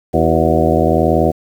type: harmonic tone with a mistuned harmonic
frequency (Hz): 81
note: E2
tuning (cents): -30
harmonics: 1 / 2 / 3 / 4 / 5 / 6 / 7 / 8 / 9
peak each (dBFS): -19 / -19 / -19 / -19 / -19 / -19 / -19 / -19 / -19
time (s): 0.13-1.32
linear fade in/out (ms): 20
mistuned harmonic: 5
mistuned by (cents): -98
effects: 7-bit